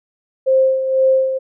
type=tone with tremolo; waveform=sine; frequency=527 Hz; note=C5; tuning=12 cents sharp; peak=-9 dBFS; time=0.46-1.39 s; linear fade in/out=20 ms; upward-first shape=sine; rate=2 Hz; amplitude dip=60%; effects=none